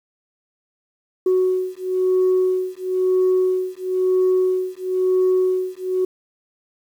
sine beating tone pair, 370 / 371 Hz, F#4 / F#4, 0 / +5 cents, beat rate 1 Hz, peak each -18 dBFS, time 1.26-6.05 s, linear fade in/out 5 ms, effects tanh soft clip ceiling -11 dBFS + 8-bit

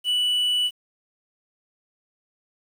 triangle tone with quantisation, 2960 Hz, F#7, in tune, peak -18 dBFS, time 0.04-0.71 s, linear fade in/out 50 ms, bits 8, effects none

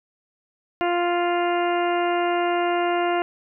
harmonic tone, 349.2 Hz, F4, in tune, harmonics 1 / 2 / 3 / 4 / 5 / 6 / 7 / 8, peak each -23 / -23 / -30 / -31 / -36 / -35 / -40 / -35 dBFS, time 0.81-3.22 s, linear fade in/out 0 ms, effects none

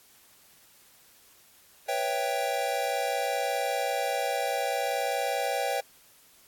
square chord, C# half-diminished seventh, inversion third, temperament equal, 493.9 / 554.4 / 659.3 / 784 Hz, B4 / C#5 / E5 / G5, 0 / 0 / 0 / 0 cents, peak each -35 / -33 / -35 / -31 dBFS, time 1.88-5.81 s, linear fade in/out 10 ms, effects white hiss -58 dBFS RMS until 6.47 s + AAC 64 kbps

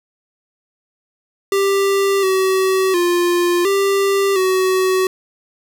square tone with pitch steps, 394.1 / 379.4 / 350.4 / 394.6 / 374.7 Hz, G4 / F#4 / F4 / G4 / F#4, +9 / +43 / +6 / +11 / +22 cents, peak -14 dBFS, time 1.52-5.07 s, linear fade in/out 2 ms, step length 710 ms, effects none

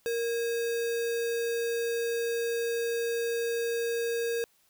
sine tone with sample-and-hold, 466.2 Hz, A#4, in tune, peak -27 dBFS, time 0.06-4.44 s, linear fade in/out 0 ms, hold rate 2100 Hz, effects white hiss -67 dBFS RMS until 4.69 s

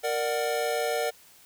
square chord, Bb augmented, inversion none, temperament equal with one note detuned, 466.2 / 593.1 / 740 Hz, Bb4 / D5 / F#5, 0 / +17 / 0 cents, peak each -30 / -31 / -32 dBFS, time 0.03-1.11 s, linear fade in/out 20 ms, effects white hiss -55 dBFS RMS until 1.45 s

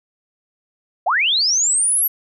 sine linear sweep, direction up, 590 to 11840 Hz, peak -14 dBFS, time 1.06-2.08 s, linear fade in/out 10 ms, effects none

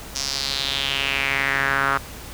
sawtooth tone with band-pass filter sweep, 137.5 Hz, C#3, 14 cents flat, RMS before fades -23 dBFS, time 0.15-1.98 s, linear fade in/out 10 ms, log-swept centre 5700 to 1300 Hz, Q 3.8, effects added 60 Hz sine -41 dBFS peak until 2.33 s + pink hiss -38 dBFS RMS until 2.33 s

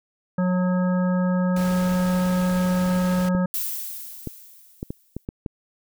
harmonic tone, 181.9 Hz, F#3, 29 cents flat, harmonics 1 / 3 / 5 / 7 / 9, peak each -19 / -28 / -35 / -35 / -38 dBFS, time 0.38-3.46 s, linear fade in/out 5 ms
pink noise, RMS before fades -35 dBFS, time 1.56-3.29 s, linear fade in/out 5 ms
clicks, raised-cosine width 3 ms, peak -16 dBFS, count 7, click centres 3.35 / 4.273 / 4.829 / 4.905 / 5.166 / 5.289 / 5.462 s
violet noise with exponential decay, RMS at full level -25 dBFS, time 3.54-5.25 s, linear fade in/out 1 ms, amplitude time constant 370 ms
effects none

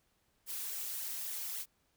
blue noise with flanger, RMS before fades -40 dBFS, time 0.46-1.66 s, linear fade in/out 50 ms, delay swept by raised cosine 0.79 to 4.79 ms, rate 3.6 Hz, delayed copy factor -0.65, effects pink hiss -75 dBFS RMS until 1.96 s

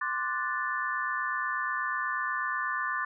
sine chord, D dominant seventh, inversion third, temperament equal, 1046.5 / 1174.7 / 1480 / 1760 Hz, C6 / D6 / F#6 / A6, 0 / 0 / 0 / 0 cents, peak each -35 / -34 / -36 / -32 dBFS, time 0.01-3.05 s, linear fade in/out 5 ms, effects none

